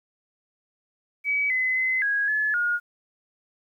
sine tone with pitch steps, 2278 / 2030 / 2043 / 1650 / 1716 / 1432 Hz, C#7 / B6 / C7 / G#6 / A6 / F6, +47 / +47 / -42 / -12 / -44 / +43 cents, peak -21 dBFS, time 1.24-2.8 s, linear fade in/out 50 ms, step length 260 ms, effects 10-bit

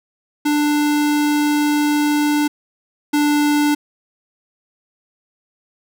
square tone pair in turn, 295.6 / 294.4 Hz, D4 / D4, +11 / +4 cents, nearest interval unison, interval 7 cents, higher first, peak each -15 / -14 dBFS, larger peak second, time 0.45-2.48 / 3.13-3.75 s, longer first, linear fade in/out 10 ms, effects none

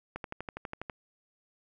click train, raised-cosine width 0.5 ms, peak -22 dBFS, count 10, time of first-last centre 0.16-0.898 s, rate 12.2 Hz, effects none

